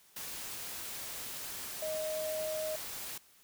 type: tone in noise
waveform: sine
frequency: 624 Hz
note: D#5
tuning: 5 cents sharp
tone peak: -34 dBFS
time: 1.82-2.76 s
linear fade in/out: 5 ms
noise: white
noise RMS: -42 dBFS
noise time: 0.16-3.18 s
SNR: +5 dB
effects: white hiss -63 dBFS RMS until 3.43 s